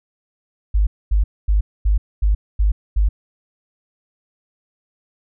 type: tone bursts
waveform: sine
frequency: 51 Hz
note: G#1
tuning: 31 cents flat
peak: -12 dBFS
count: 7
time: 0.74-3.09 s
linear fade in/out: 10 ms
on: 130 ms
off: 240 ms
effects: none